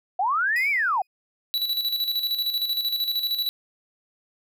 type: linear two-way sweep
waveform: sine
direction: up then down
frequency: 698.5 to 2356 to 698.5 Hz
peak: -20 dBFS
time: 0.19-1.02 s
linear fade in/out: 5 ms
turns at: 0.7 s
type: tone with exponential decay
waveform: 30% pulse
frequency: 2489 Hz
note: D#7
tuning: in tune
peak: -28 dBFS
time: 0.56-1.07 s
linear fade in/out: 2 ms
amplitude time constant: 110 ms
type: tone with tremolo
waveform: square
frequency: 3939 Hz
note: B7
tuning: 5 cents flat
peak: -22 dBFS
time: 1.54-3.49 s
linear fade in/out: 0 ms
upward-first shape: square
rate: 13 Hz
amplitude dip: 55%
effects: none